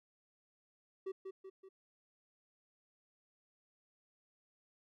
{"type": "tone with echo", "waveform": "triangle", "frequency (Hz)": 382.8, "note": "G4", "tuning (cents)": -41, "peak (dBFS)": -36, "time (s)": [1.06, 1.12], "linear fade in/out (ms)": 10, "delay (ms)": 190, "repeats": 3, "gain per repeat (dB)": -5, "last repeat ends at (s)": 1.69, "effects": []}